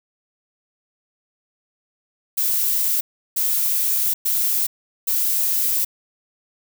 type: noise bursts at uneven times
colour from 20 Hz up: violet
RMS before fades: -20 dBFS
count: 4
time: 2.37-3.01 / 3.36-4.14 / 4.25-4.67 / 5.07-5.85 s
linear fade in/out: 10 ms
effects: none